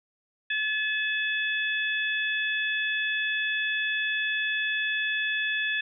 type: harmonic tone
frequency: 860 Hz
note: A5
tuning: 40 cents flat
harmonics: 2 / 3 / 4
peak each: -27 / -31 / -33 dBFS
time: 0.5-5.81 s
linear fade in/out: 5 ms
effects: none